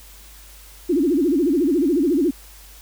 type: tone with vibrato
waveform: sine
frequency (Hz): 311.1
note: D#4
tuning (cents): 0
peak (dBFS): -15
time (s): 0.89-2.31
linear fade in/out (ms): 10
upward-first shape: sine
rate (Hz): 14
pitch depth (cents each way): 270
effects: added 50 Hz sine -44 dBFS peak until 2.81 s + white hiss -46 dBFS RMS until 2.81 s